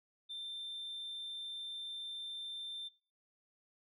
sine tone, 3573 Hz, A7, 26 cents sharp, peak -40 dBFS, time 0.29-2.89 s, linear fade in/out 20 ms, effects noise-tail reverb RT60 0.5 s tail -23 dB re dry + tanh soft clip ceiling -39 dBFS

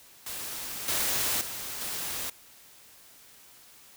white noise with level steps, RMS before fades -37 / -28 / -37 / -34 dBFS, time 0.26-2.3 s, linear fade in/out 5 ms, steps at 0.88 / 1.41 / 1.81 s, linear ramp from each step 2 ms, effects white hiss -54 dBFS RMS until 3.96 s

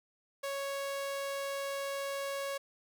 sawtooth tone, 554.4 Hz, C#5, in tune, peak -31 dBFS, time 0.43-2.58 s, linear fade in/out 10 ms, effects none

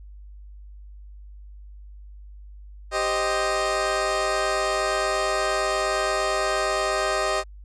20% pulse chord, C minor, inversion second, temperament equal, 392 / 523.3 / 622.3 Hz, G4 / C5 / Eb5, 0 / 0 / 0 cents, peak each -23 / -25 / -19 dBFS, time 2.91-7.44 s, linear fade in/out 50 ms, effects added 50 Hz sine -40 dBFS peak until 7.64 s + resampled to 22050 Hz

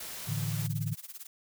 white noise, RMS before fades -41 dBFS, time 0-0.67 s, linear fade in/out 5 ms
sine chord, A suspended fourth, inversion none, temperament just, 110 / 146.67 / 165 Hz, A2 / D3 / E3, 0 / -2 / +2 cents, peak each -33 / -34 / -37 dBFS, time 0.27-0.95 s, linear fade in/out 20 ms
blue noise with tremolo, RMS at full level -42 dBFS, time 0.59-1.27 s, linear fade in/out 5 ms, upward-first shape sine, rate 18 Hz, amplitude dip 90%
effects none

